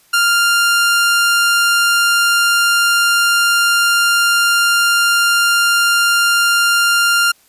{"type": "tone", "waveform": "sawtooth", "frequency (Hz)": 1396.9, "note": "F6", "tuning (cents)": 0, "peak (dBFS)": -7, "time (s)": [0.13, 7.32], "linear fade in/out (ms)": 10, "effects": ["white hiss -52 dBFS RMS until 7.48 s", "resampled to 32000 Hz"]}